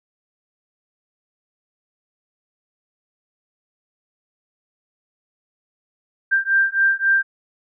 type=beating tone pair; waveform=sine; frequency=1579 / 1582.7 Hz; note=G6 / G6; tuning=+12 / +16 cents; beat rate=3.7 Hz; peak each=-18 dBFS; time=6.31-7.23 s; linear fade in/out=20 ms; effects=none